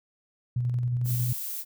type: tone with tremolo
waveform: sine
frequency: 122.4 Hz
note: B2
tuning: 15 cents flat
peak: -23 dBFS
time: 0.56-1.33 s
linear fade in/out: 5 ms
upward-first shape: square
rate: 11 Hz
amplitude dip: 25%
type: noise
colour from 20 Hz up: violet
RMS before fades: -34 dBFS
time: 1.04-1.65 s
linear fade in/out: 50 ms
effects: none